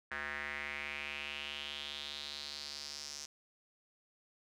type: tone with band-pass filter sweep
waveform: square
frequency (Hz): 72.4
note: D2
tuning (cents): -24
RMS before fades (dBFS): -43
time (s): 0.11-3.26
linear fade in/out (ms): 5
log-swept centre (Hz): 1700 to 5800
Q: 4.3
effects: none